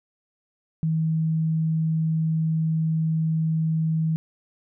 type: tone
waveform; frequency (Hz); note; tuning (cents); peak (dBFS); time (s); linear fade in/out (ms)
sine; 160; D#3; +49; -20; 0.83-4.16; 0
effects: none